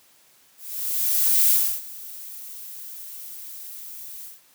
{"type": "noise with ADSR envelope", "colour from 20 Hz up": "violet", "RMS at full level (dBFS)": -17, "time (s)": [0.57, 4.41], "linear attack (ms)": 920, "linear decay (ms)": 320, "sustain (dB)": -21, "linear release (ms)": 160, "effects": ["white hiss -57 dBFS RMS until 4.54 s", "high-pass 100 Hz 12 dB/octave"]}